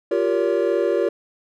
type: chord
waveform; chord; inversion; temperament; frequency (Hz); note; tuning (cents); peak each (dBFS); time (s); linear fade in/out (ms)
triangle; G half-diminished seventh; third; equal with one note detuned; 349.2 / 392 / 466.2 / 566.3; F4 / G4 / Bb4 / Db5; 0 / 0 / 0 / +37; -21; 0.11-1.09; 5
effects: none